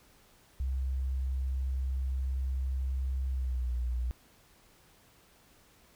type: tone with pitch glide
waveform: sine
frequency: 65.6 to 60.85 Hz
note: C2 to B1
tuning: +5 to -25 cents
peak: -29 dBFS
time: 0.6-4.11 s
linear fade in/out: 0 ms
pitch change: -130 cents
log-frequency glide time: 3.3-3.72 s
effects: pink hiss -62 dBFS RMS until 5.95 s